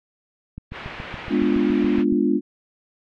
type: click train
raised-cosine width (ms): 5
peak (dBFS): -21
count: 12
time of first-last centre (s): 0.58-2.125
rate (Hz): 7.12
type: low-pass noise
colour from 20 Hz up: white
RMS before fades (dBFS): -36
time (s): 0.71-2.05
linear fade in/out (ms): 50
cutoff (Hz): 2700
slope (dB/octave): 24
type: chord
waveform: sine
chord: G# diminished seventh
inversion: none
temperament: equal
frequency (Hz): 207.7 / 246.9 / 293.7 / 349.2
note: G#3 / B3 / D4 / F4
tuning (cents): 0 / 0 / 0 / 0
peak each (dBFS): -23 / -22 / -21 / -23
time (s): 1.29-2.41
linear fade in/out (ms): 50
effects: none